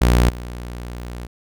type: tone with level steps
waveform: sawtooth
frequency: 60.1 Hz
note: B1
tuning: 46 cents flat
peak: -8 / -25 dBFS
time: 0.01-1.27 s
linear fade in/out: 10 ms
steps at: 0.29 s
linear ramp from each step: 10 ms
effects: none